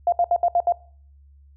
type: tone bursts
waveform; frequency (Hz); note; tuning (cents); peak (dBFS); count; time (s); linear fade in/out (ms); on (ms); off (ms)
sine; 696; F5; -6; -15; 6; 0.07-0.723; 2; 53; 67
effects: noise-tail reverb RT60 0.5 s tail -22 dB re dry + added 70 Hz sine -48 dBFS peak until 1.56 s